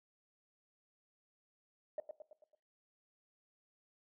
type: tone with echo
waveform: sine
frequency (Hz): 611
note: D#5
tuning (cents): -32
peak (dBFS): -35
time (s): 1.98-2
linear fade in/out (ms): 2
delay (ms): 110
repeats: 5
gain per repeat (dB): -6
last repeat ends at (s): 2.55
effects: noise-tail reverb RT60 0.4 s tail -19 dB re dry + tanh soft clip ceiling -32 dBFS